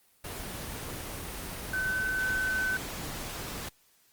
sine tone in noise, 1520 Hz, F#6, 46 cents sharp, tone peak -27 dBFS, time 1.73-2.77 s, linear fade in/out 5 ms, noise pink, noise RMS -38 dBFS, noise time 0.24-3.69 s, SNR +8 dB, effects white hiss -65 dBFS RMS until 4.12 s + Opus 24 kbps

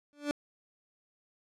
30% pulse tone with exponential growth, 291.6 Hz, D4, 12 cents flat, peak -24 dBFS, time 0.13-0.31 s, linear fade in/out 0 ms, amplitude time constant 38 ms, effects low-pass 8000 Hz 12 dB/octave

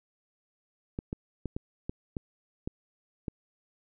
clicks, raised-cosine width 3 ms, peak -20 dBFS, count 8, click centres 0.989 / 1.129 / 1.457 / 1.565 / 1.895 / 2.168 / 2.675 / 3.282 s, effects none

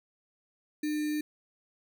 sine tone with sample-and-hold, 301.9 Hz, D4, 48 cents sharp, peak -28 dBFS, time 0.83-1.21 s, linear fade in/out 5 ms, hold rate 2100 Hz, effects none

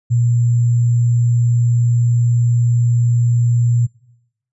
sine tone with sample-and-hold, 119.6 Hz, A#2, 45 cents sharp, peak -11 dBFS, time 0.1-3.87 s, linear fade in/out 20 ms, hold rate 7350 Hz, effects noise-tail reverb RT60 1.0 s tail -25 dB re dry + resampled to 24000 Hz

